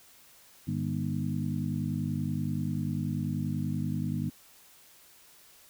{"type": "harmonic tone with a mistuned harmonic", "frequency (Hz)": 50.4, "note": "G1", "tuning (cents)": 49, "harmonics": [2, 3, 4, 5, 6], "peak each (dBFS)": [-36, -32, -36, -35, -40], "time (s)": [0.67, 4.3], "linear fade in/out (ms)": 10, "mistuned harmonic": 5, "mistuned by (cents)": -71, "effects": ["white hiss -57 dBFS RMS until 5.69 s"]}